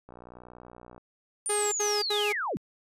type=click train; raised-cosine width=1 ms; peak=-33 dBFS; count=55; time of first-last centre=0.09-0.98 s; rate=60.7 Hz
type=linear sweep; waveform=sine; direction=down; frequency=9360 to 130.81 Hz; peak=-28 dBFS; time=1.46-2.57 s; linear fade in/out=0 ms
type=tone bursts; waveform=sawtooth; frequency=415.3 Hz; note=G#4; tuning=in tune; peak=-23 dBFS; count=3; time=1.49-2.328 s; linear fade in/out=10 ms; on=230 ms; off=74 ms
effects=resampled to 32000 Hz